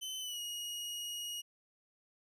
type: tone with pitch glide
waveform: sawtooth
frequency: 3048 to 2885 Hz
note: G7 to F#7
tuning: -49 to -44 cents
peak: -36 dBFS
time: 0.01-1.42 s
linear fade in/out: 20 ms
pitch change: -95 cents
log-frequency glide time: 0.2-0.4 s
effects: resampled to 32000 Hz